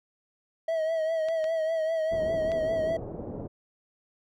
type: tone with vibrato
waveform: triangle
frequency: 643 Hz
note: E5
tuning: 43 cents flat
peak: -23 dBFS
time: 0.68-2.97 s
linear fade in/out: 5 ms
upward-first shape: triangle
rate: 5 Hz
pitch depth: 54 cents each way
type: clicks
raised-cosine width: 0.2 ms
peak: -24 dBFS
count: 3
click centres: 1.286 / 1.442 / 2.518 s
type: low-pass noise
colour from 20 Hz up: white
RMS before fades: -37 dBFS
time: 2.11-3.48 s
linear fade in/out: 20 ms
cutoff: 550 Hz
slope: 24 dB/octave
effects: none